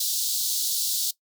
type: high-pass noise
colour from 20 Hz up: pink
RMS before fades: -26 dBFS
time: 0-1.11 s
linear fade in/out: 5 ms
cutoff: 3700 Hz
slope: 48 dB/octave
effects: noise-tail reverb RT60 0.1 s tail -19 dB re dry